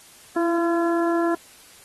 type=harmonic tone with a mistuned harmonic; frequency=340.6 Hz; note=F4; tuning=43 cents flat; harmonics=1 / 2 / 3 / 4 / 5; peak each=-20 / -26 / -30 / -32 / -34 dBFS; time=0.36-1.35 s; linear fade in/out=5 ms; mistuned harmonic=1; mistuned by=-23 cents; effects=white hiss -49 dBFS RMS until 1.84 s + AAC 32 kbps